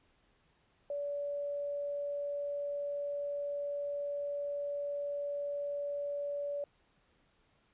sine tone, 574 Hz, D5, 40 cents flat, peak -34 dBFS, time 0.9-6.64 s, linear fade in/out 2 ms, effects pink hiss -71 dBFS RMS until 7.73 s + resampled to 8000 Hz

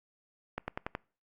accelerating click train, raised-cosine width 0.5 ms, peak -19 dBFS, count 5, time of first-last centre 0.58-0.951 s, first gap 100 ms, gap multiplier 0.95, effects noise-tail reverb RT60 0.4 s tail -25 dB re dry + Opus 48 kbps

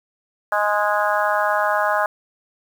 harmonic tone with a mistuned harmonic, 208.1 Hz, G#3, 4 cents sharp, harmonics 3 / 4 / 5 / 6 / 7 / 8, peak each -22 / -23 / -24 / -25 / -25 / -26 dBFS, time 0.52-2.06 s, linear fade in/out 2 ms, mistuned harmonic 8, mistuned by -16 cents, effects 7-bit

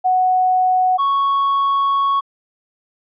sine / triangle tone pair in turn, 740 / 1108.7 Hz, F#5 / C#6, 0 / 0 cents, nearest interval perfect fifth, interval 700 cents, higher second, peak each -12 dBFS, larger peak neither, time 0.04-0.98 / 0.98-2.21 s, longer second, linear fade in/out 20 ms, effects resampled to 8000 Hz

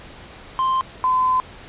triangle / sine tone pair in turn, 1046.5 / 1022 Hz, C6 / C6, 0 / -41 cents, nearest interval unison, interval 41 cents, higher first, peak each -15 dBFS, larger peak neither, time 0.59-0.81 / 1.04-1.4 s, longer second, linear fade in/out 0 ms, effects pink hiss -41 dBFS RMS until 1.68 s + resampled to 8000 Hz

